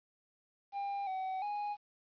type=tone with pitch steps; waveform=triangle; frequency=800 / 756 / 827 Hz; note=G5 / F#5 / G#5; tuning=+35 / +37 / -8 cents; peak=-33 dBFS; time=0.72-1.77 s; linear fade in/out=50 ms; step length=350 ms; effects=resampled to 11025 Hz + 11-bit